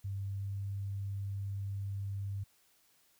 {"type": "tone with pitch glide", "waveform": "sine", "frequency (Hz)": [98.4, 99.03], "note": ["G2", "G2"], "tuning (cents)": [7, 18], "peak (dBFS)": -35, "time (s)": [0.04, 2.44], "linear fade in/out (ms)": 10, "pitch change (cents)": 11, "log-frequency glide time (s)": [0.33, 0.46], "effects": ["white hiss -69 dBFS RMS until 3.19 s"]}